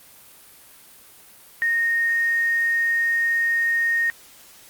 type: tone with quantisation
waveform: sine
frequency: 1852 Hz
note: A#6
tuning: 12 cents flat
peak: -18 dBFS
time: 1.62-4.1 s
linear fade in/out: 0 ms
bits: 7
effects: white hiss -48 dBFS RMS until 4.69 s + Opus 32 kbps